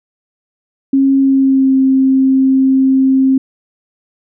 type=tone with pitch glide; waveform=sine; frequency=271.3 to 265.4 Hz; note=C#4 to C4; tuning=-37 to +25 cents; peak=-7 dBFS; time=0.93-3.38 s; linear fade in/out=5 ms; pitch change=-38 cents; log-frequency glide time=1.18-1.76 s; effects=none